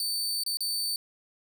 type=tone with dropouts; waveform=sawtooth; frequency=4553 Hz; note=C#8; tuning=45 cents sharp; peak=-25 dBFS; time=0-0.96 s; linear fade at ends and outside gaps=1 ms; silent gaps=0.436-0.463 / 0.571-0.606 s; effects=none